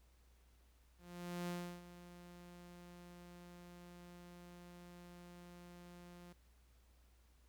sawtooth tone with ADSR envelope, 175.6 Hz, F3, 10 cents sharp, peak -36 dBFS, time 0.98-6.33 s, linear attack 500 ms, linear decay 330 ms, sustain -15 dB, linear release 8 ms, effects added 60 Hz sine -66 dBFS peak until 7.48 s + pink hiss -75 dBFS RMS until 7.48 s

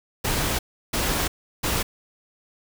pink noise bursts at uneven times, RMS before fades -24 dBFS, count 3, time 0.24-0.59 / 0.93-1.28 / 1.63-1.83 s, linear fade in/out 10 ms, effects none

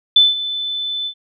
sine tone with ADSR envelope, 3514 Hz, A7, 3 cents flat, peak -5 dBFS, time 0.16-1.14 s, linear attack 5 ms, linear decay 180 ms, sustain -15 dB, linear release 77 ms, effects none

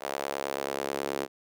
sawtooth tone with high-pass filter sweep, 69.3 Hz, C#2, in tune, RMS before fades -33 dBFS, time 0-1.28 s, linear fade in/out 50 ms, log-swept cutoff 600 to 390 Hz, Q 1.7, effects none

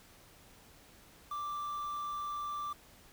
triangle tone with quantisation, 1174.7 Hz, D6, in tune, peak -34 dBFS, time 1.31-2.73 s, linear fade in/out 5 ms, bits 9, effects pink hiss -59 dBFS RMS until 3.12 s

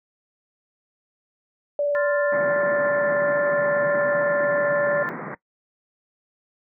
sine tone with vibrato, 579 Hz, D5, 25 cents flat, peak -19 dBFS, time 1.79-5.03 s, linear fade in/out 2 ms, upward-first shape square, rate 20 Hz, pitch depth 12 cents each way
sine chord, F major, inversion second, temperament equal, 1046.5 / 1396.9 / 1760 Hz, C6 / F6 / A6, 0 / 0 / 0 cents, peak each -32 / -31 / -27 dBFS, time 1.95-5.09 s, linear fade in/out 0 ms
pink band-pass noise, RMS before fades -33 dBFS, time 2.32-5.35 s, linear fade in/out 5 ms, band 130 to 2100 Hz, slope 96 dB/octave
effects noise-tail reverb RT60 0.1 s tail -19 dB re dry

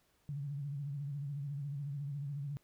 sine tone with vibrato, 142.1 Hz, C#3, 43 cents sharp, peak -37 dBFS, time 0.29-2.57 s, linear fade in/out 0 ms, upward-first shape sine, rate 14 Hz, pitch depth 77 cents each way, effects pink hiss -73 dBFS RMS until 2.63 s

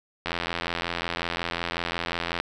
click train, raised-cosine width 0.3 ms, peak -11 dBFS, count 184, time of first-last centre 0.26-2.4 s, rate 85.5 Hz, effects none

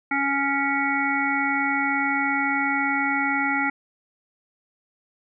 harmonic tone, 278.3 Hz, C#4, 7 cents sharp, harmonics 1 / 3 / 5 / 7 / 8, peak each -27 / -27 / -27 / -27 / -27 dBFS, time 0.11-3.7 s, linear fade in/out 5 ms, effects none

